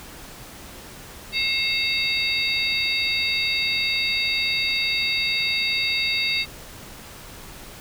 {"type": "tone cluster", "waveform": "sine", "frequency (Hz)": [2149, 2664, 3761, 4606], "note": ["C7", "E7", "A#7", "D8"], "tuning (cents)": [46, 18, 15, -34], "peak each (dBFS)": -26, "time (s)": [1.32, 6.46], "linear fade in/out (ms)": 50, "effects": ["pink hiss -41 dBFS RMS until 7.8 s"]}